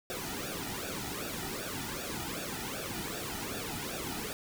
pink noise with flanger, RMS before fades -38 dBFS, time 0.1-4.33 s, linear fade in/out 0 ms, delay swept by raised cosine 0.96 to 1.89 ms, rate 2.6 Hz, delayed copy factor -0.8, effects none

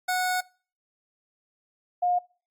25% pulse / sine tone pair in turn, 734 / 713.9 Hz, F#5 / F5, -14 / +38 cents, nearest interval unison, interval 48 cents, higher first, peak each -20 / -21 dBFS, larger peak first, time 0.08-0.41 / 2.02-2.19 s, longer first, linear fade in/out 10 ms, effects noise-tail reverb RT60 0.4 s tail -24 dB re dry + AAC 64 kbps

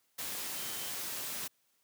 sine tone in noise, 3100 Hz, G7, 20 cents flat, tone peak -49 dBFS, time 0.56-0.9 s, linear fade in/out 10 ms, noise white, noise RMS -39 dBFS, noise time 0.18-1.48 s, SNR -13 dB, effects white hiss -74 dBFS RMS until 1.83 s + high-pass 100 Hz 12 dB/octave

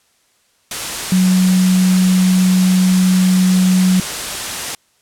sine tone in noise, 185 Hz, F#3, in tune, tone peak -9 dBFS, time 1.12-4 s, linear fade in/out 2 ms, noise white, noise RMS -22 dBFS, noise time 0.71-4.75 s, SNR +10 dB, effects white hiss -58 dBFS RMS until 5.01 s + low-pass 10000 Hz 12 dB/octave

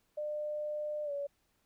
sine tone with pitch glide, 600 to 568 Hz, D5 to C#5, +37 to +42 cents, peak -34 dBFS, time 0.17-1.27 s, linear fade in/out 10 ms, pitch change -95 cents, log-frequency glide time 1.04-1.12 s, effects pink hiss -75 dBFS RMS until 1.65 s

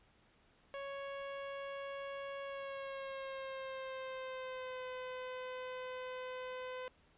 sawtooth tone with pitch glide, 554.4 to 508.4 Hz, C#5 to C5, 0 to -50 cents, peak -38 dBFS, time 0.74-6.88 s, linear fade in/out 0 ms, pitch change -150 cents, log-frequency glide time 2.43-4.86 s, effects pink hiss -69 dBFS RMS until 7.17 s + resampled to 8000 Hz

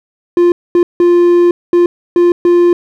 triangle tone bursts at uneven times, 349.2 Hz, F4, in tune, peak -3 dBFS, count 6, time 0.37-0.52 / 0.75-0.83 / 1-1.51 / 1.73-1.86 / 2.16-2.32 / 2.45-2.73 s, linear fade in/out 2 ms, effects none

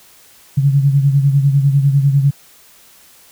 sine beating tone pair, 138.2 / 148.2 Hz, C#3 / D3, -5 / +16 cents, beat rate 10 Hz, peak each -10 / -17 dBFS, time 0.57-2.31 s, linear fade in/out 10 ms, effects white hiss -46 dBFS RMS until 3.31 s

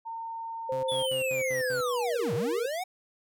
sine tone, 911 Hz, A#5, 40 cents flat, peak -34 dBFS, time 0.05-1.07 s, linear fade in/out 20 ms
sine tone with pitch glide, 523.3 to 471.6 Hz, C5 to A#4, 0 to +20 cents, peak -28 dBFS, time 0.69-2.66 s, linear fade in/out 5 ms, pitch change -180 cents, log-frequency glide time 1.42-2.21 s
sawtooth tone bursts, 133.4 Hz, C3, 34 cents sharp, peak -36 dBFS, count 6, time 0.72-1.81 s, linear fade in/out 2 ms, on 110 ms, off 86 ms
square linear two-way sweep, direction down then up, 3520 to 100.4 to 766 Hz, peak -31 dBFS, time 0.88-2.84 s, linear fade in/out 10 ms, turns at 2.34 s
effects none

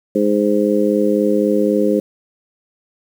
harmonic tone, 103.83 Hz, G#2, in tune, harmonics 2 / 3 / 4 / 5, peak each -18 / -18 / -18 / -18 dBFS, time 0.15-2 s, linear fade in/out 5 ms, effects 7-bit

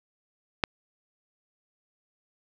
click, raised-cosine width 0.3 ms, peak -6 dBFS, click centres 0.638 s, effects none

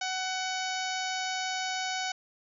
harmonic tone with a mistuned harmonic, 749 Hz, F#5, 21 cents sharp, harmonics 1 / 2 / 3 / 4 / 5 / 6 / 7 / 8 / 9, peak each -34 / -37 / -39 / -40 / -41 / -42 / -42 / -43 / -44 dBFS, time 0.01-2.12 s, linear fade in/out 5 ms, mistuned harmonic 8, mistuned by -30 cents, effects none

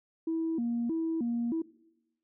sine tone with vibrato, 277.2 Hz, C#4, in tune, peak -27 dBFS, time 0.27-1.62 s, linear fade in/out 5 ms, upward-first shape square, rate 1.6 Hz, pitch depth 280 cents each way, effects noise-tail reverb RT60 1.0 s tail -22 dB re dry + tanh soft clip ceiling -24 dBFS

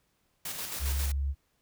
white noise with tremolo, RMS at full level -36 dBFS, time 0.45-1.12 s, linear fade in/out 5 ms, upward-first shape square, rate 7.4 Hz, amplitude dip 35%
sine tone, 69.3 Hz, C#2, in tune, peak -27 dBFS, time 0.79-1.35 s, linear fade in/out 50 ms
effects pink hiss -73 dBFS RMS until 1.61 s

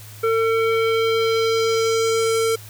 square tone with low-pass filter sweep, 451 Hz, A4, 43 cents sharp, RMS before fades -19 dBFS, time 0.23-2.56 s, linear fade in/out 10 ms, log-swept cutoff 1700 to 11000 Hz, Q 1.6, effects added 106 Hz sine -39 dBFS peak until 2.69 s + white hiss -43 dBFS RMS until 2.69 s

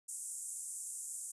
pink band-pass noise, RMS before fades -44 dBFS, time 0.08-1.32 s, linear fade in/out 10 ms, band 7400 to 9900 Hz, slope 48 dB/octave, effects resampled to 32000 Hz

